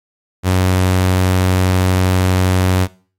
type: tone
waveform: sawtooth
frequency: 92.5 Hz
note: F#2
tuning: in tune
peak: -7 dBFS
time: 0.43-2.88 s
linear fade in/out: 50 ms
effects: noise-tail reverb RT60 0.4 s tail -20 dB re dry + MP3 64 kbps